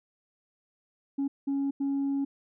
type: tone bursts at uneven times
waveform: sine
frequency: 277.2 Hz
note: C#4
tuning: in tune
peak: -24 dBFS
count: 3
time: 1.18-1.28 / 1.47-1.71 / 1.8-2.25 s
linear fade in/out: 10 ms
effects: tanh soft clip ceiling -24 dBFS